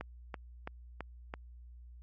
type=click train; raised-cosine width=0.5 ms; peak=-24 dBFS; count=5; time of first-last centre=0.01-1.339 s; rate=3.01 Hz; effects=added 60 Hz sine -49 dBFS peak until 2.02 s + MP3 32 kbps